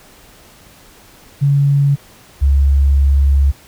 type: tone pair in turn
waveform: sine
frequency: 141.1 / 69.38 Hz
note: C#3 / C#2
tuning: +31 / +2 cents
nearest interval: octave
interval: 1229 cents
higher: first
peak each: -9 / -8 dBFS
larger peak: second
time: 1.41-1.96 / 2.41-3.52 s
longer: second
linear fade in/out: 20 ms
effects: pink hiss -44 dBFS RMS until 3.67 s